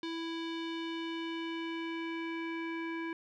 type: tone with low-pass filter sweep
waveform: square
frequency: 330 Hz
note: E4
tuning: 2 cents sharp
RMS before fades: -38 dBFS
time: 0.03-3.13 s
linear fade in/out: 2 ms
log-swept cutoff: 3800 to 2100 Hz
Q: 2.9
effects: none